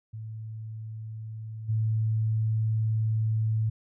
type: tone with level steps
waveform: sine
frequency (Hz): 110.1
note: A2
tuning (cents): +2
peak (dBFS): -35 / -23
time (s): 0.13-3.7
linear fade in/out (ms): 10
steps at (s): 1.68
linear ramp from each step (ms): 20
effects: none